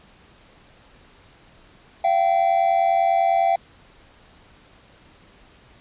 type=tone pair together; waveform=triangle; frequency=682 / 772 Hz; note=F5 / G5; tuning=-41 / -27 cents; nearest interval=major second; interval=214 cents; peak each=-17 dBFS; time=2.04-3.56 s; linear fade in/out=5 ms; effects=pink hiss -52 dBFS RMS until 5.8 s + resampled to 8000 Hz